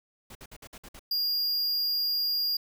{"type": "noise bursts", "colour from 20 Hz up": "pink", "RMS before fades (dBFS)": -46, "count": 7, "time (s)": [0.3, 0.994], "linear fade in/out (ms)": 5, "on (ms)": 52, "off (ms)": 55}
{"type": "tone", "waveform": "square", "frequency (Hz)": 4825, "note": "D8", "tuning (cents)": 46, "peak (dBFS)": -26, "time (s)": [1.11, 2.57], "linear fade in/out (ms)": 5}
{"effects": []}